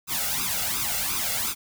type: noise with flanger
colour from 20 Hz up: white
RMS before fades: -27 dBFS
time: 0.07-1.55 s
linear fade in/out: 50 ms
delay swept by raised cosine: 0.8 to 1.48 ms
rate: 2.8 Hz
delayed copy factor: +0.85
effects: none